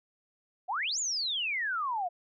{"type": "exponential two-way sweep", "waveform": "sine", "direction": "up then down", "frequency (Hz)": [675, 7250, 675], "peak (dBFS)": -29, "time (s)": [0.68, 2.09], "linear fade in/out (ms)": 20, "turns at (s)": 0.99, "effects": []}